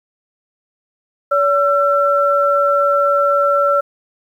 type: tone pair together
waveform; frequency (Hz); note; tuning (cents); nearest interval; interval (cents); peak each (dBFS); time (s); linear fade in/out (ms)
sine; 569.5 / 1346; C#5 / E6; +47 / +36; octave + minor third; 1489; -14; 1.31-3.81; 10
effects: 8-bit